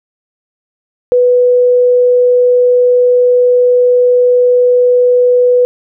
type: tone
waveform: sine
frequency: 493.9 Hz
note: B4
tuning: in tune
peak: -5 dBFS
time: 1.12-5.65 s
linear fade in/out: 0 ms
effects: none